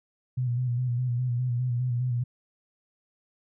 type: tone with vibrato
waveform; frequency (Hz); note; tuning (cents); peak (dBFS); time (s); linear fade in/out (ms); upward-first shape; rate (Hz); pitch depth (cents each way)
sine; 123.47; B2; 0; -24; 0.37-2.24; 10; square; 4.9; 43
effects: none